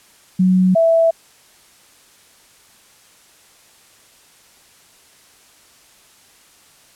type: tone pair in turn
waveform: sine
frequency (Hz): 185 / 659.3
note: F#3 / E5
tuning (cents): 0 / 0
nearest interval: octave + minor seventh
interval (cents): 2200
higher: second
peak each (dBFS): -10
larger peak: neither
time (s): 0.39-0.75 / 0.75-1.11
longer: neither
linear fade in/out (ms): 10
effects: white hiss -50 dBFS RMS until 6.95 s + low-pass 11000 Hz 12 dB/octave